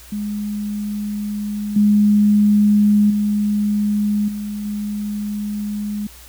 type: tone with level steps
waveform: sine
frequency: 207.7 Hz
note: G#3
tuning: in tune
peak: -21 / -10 / -15 / -23 / -21 dBFS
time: 0.12-6.07 s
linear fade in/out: 5 ms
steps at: 1.76 / 3.1 / 4.28 / 4.65 s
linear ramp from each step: 5 ms
effects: added 60 Hz sine -43 dBFS peak until 6.28 s + white hiss -43 dBFS RMS until 6.28 s